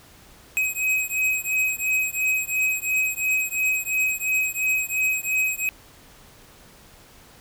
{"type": "beating tone pair", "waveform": "square", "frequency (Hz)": [2531, 2533.9], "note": ["D#7", "D#7"], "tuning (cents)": [29, 31], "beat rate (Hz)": 2.9, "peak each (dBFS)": -25, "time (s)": [0.57, 5.69], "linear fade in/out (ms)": 0, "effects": ["pink hiss -50 dBFS RMS until 7.4 s"]}